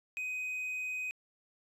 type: tone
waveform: triangle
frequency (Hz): 2508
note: D#7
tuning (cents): +13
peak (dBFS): -33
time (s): 0.17-1.11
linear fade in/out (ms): 0
effects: resampled to 32000 Hz